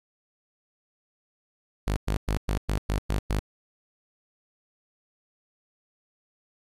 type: tone bursts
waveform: sawtooth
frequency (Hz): 51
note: G#1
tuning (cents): -31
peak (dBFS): -20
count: 8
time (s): 1.87-3.392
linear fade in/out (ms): 0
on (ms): 94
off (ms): 110
effects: resampled to 32000 Hz + 10-bit